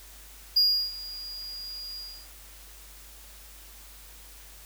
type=tone with ADSR envelope; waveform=triangle; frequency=4848 Hz; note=D#8; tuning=46 cents flat; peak=-16 dBFS; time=0.56-2.29 s; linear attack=10 ms; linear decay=340 ms; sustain=-19 dB; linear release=310 ms; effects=added 50 Hz sine -50 dBFS peak until 4.65 s + white hiss -50 dBFS RMS until 4.65 s